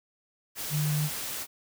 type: tone in noise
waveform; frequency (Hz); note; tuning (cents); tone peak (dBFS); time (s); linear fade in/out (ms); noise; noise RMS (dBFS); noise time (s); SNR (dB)
sine; 150.4; D3; +42; -25; 0.7-1.1; 50; white; -35; 0.55-1.47; +7
effects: none